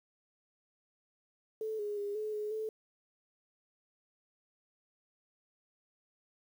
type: tone with pitch steps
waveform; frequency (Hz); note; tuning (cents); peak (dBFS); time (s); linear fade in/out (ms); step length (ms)
sine; 437.4 / 414.8 / 407.3 / 428.6 / 422.2 / 436.3; A4 / G#4 / G#4 / A4 / G#4 / A4; -10 / -2 / -34 / -45 / +29 / -15; -34; 1.61-2.69; 2; 180
effects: 10-bit